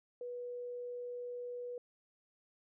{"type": "tone", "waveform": "sine", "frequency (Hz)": 488.4, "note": "B4", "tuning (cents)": -19, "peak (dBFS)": -40, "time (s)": [0.21, 1.78], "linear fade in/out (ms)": 2, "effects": []}